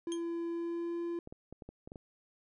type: tone with pitch glide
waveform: triangle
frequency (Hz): 337.7 to 341.6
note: E4 to F4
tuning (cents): +42 to -38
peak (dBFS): -32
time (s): 0.07-1.19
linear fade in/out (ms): 2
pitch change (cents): +20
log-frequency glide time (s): 0.49-1.01
type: tone with exponential decay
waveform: 20% pulse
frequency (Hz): 3200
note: G7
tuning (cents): +35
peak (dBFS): -32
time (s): 0.12-0.23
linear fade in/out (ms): 0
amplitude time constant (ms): 22
type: clicks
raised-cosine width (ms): 2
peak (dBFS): -33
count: 8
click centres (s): 1.274 / 1.325 / 1.526 / 1.622 / 1.69 / 1.875 / 1.919 / 1.958
effects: resampled to 24000 Hz